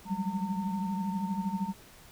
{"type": "tone cluster", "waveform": "sine", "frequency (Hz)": [179, 192.3, 205, 910], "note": ["F3", "G3", "G#3", "A#5"], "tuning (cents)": [43, -33, -22, -42], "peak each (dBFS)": [-39, -32, -36, -37], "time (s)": [0.05, 1.74], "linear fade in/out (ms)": 50, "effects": ["pink hiss -54 dBFS RMS until 2.11 s"]}